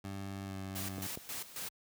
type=tone with pitch glide; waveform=20% pulse; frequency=98 to 96.04 Hz; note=G2 to G2; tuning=0 to -35 cents; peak=-35 dBFS; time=0.04-1.07 s; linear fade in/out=5 ms; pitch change=-35 cents; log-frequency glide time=0.44-0.54 s
type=noise with tremolo; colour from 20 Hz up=white; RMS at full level=-41 dBFS; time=0.75-1.69 s; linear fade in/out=10 ms; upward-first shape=square; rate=3.7 Hz; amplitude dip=75%
type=clicks; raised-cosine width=2 ms; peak=-29 dBFS; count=2; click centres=0.983 / 1.174 s
effects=high-pass 60 Hz 12 dB/octave